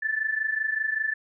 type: tone pair together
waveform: sine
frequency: 1734.8 / 1760 Hz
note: A6 / A6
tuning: -25 / 0 cents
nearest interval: unison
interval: 25 cents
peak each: -29 / -26 dBFS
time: 0.02-1.14 s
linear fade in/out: 10 ms
effects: none